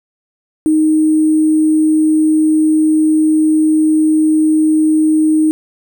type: tone with sample-and-hold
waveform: sine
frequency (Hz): 311.1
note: D#4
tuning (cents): 0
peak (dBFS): -8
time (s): 0.66-5.51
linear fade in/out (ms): 0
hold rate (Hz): 8820
effects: none